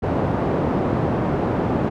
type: band-pass noise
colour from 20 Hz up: pink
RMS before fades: -21 dBFS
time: 0.02-1.9 s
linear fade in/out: 20 ms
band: 110 to 770 Hz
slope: 12 dB/octave
effects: none